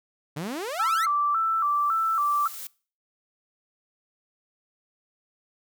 sawtooth exponential sweep, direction up, 138.59 to 2191 Hz, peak -26 dBFS, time 0.36-1.06 s, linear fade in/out 10 ms
sine tone with vibrato, 1244.5 Hz, D#6, in tune, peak -21 dBFS, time 0.79-2.48 s, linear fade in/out 10 ms, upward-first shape square, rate 1.8 Hz, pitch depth 110 cents each way
blue noise with exponential growth, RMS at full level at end -36 dBFS, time 0.83-2.67 s, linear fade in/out 2 ms, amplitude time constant 400 ms
effects noise-tail reverb RT60 0.4 s tail -22 dB re dry

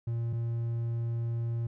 triangle tone pair in turn, 116.54 / 116.54 Hz, A#2 / A#2, 0 / 0 cents, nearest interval unison, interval 0 cents, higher neither, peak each -27 dBFS, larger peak neither, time 0.07-0.33 / 0.33-1.67 s, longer second, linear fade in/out 5 ms, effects none

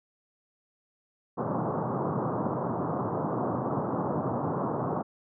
pink band-pass noise, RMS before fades -30 dBFS, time 1.37-5.03 s, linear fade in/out 20 ms, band 110 to 1200 Hz, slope 48 dB/octave, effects none

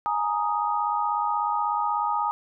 sine chord, Ab suspended second, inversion none, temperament equal with one note detuned, 835.9 / 932.3 / 1244.5 Hz, Ab5 / Bb5 / Eb6, +11 / 0 / 0 cents, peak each -27 dBFS, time 0.06-2.31 s, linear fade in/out 0 ms, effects none

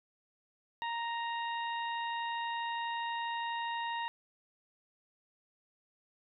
harmonic tone, 932.3 Hz, A#5, in tune, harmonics 1 / 2 / 3 / 4, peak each -35 / -41 / -45 / -47 dBFS, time 0.82-4.08 s, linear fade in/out 0 ms, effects none

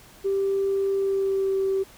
sine tone with pitch glide, 392 to 386.4 Hz, G4 to G4, 0 to -25 cents, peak -20 dBFS, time 0.24-1.84 s, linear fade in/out 20 ms, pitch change -25 cents, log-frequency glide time 0.96-1.56 s, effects tanh soft clip ceiling -16 dBFS + pink hiss -50 dBFS RMS until 1.97 s

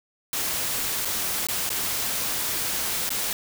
white noise with dropouts, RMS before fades -27 dBFS, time 0.33-3.33 s, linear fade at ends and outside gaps 1 ms, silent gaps 1.049-1.054 / 1.47-1.486 / 1.692-1.702 / 3.092-3.104 s, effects none

